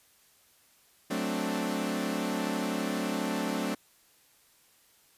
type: chord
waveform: sawtooth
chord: D dominant seventh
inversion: first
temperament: equal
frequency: 185 / 220 / 261.6 / 293.7 Hz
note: F#3 / A3 / C4 / D4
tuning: 0 / 0 / 0 / 0 cents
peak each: -32 / -30 / -31 / -31 dBFS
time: 1.1-3.75 s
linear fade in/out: 10 ms
effects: white hiss -63 dBFS RMS until 5.17 s + resampled to 32000 Hz